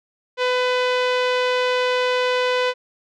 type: tone with low-pass filter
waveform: sawtooth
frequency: 501 Hz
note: B4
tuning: 25 cents sharp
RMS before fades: -20 dBFS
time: 0.37-2.74 s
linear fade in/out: 50 ms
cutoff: 3500 Hz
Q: 1.4
effects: none